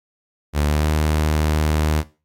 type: tone with pitch glide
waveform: sawtooth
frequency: 73.8 to 76.85 Hz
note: D2 to D#2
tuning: +9 to -21 cents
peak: -12 dBFS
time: 0.53-2.04 s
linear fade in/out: 50 ms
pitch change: +70 cents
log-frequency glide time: 0.64-0.88 s
effects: noise-tail reverb RT60 0.3 s tail -17 dB re dry + MP3 96 kbps